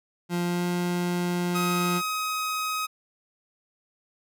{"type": "tone with pitch glide", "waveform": "30% pulse", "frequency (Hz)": [174.61, 176.43], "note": ["F3", "F3"], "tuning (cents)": [0, 18], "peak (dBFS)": -22, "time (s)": [0.29, 2.02], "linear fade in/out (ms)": 50, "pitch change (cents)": 18, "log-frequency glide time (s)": [0.44, 0.65]}
{"type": "tone", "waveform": "sawtooth", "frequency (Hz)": 1263, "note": "D#6", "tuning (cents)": 26, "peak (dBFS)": -23, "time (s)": [1.54, 2.87], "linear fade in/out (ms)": 20}
{"effects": []}